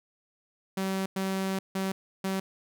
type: tone bursts at uneven times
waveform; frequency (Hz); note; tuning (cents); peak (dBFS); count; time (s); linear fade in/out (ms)
sawtooth; 191.6; G3; -39; -24; 4; 0.77-1.06 / 1.16-1.59 / 1.75-1.92 / 2.24-2.4; 5
effects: none